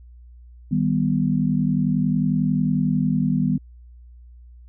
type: chord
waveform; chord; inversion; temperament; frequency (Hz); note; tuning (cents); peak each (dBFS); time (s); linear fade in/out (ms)
sine; Eb augmented; none; equal; 155.56 / 196 / 246.9; Eb3 / G3 / B3; 0 / 0 / 0; -22; 0.71-3.58; 10
effects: added 60 Hz sine -42 dBFS peak until 4.68 s